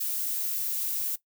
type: noise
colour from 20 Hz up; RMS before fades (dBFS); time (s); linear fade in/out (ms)
violet; -30; 0-1.16; 10
effects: noise-tail reverb RT60 0.1 s tail -17 dB re dry